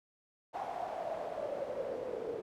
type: noise with band-pass filter sweep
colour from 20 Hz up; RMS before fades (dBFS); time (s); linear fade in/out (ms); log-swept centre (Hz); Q
pink; -39; 0.53-2.42; 20; 790 to 440; 7.9
effects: none